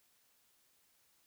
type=silence; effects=white hiss -72 dBFS RMS until 1.26 s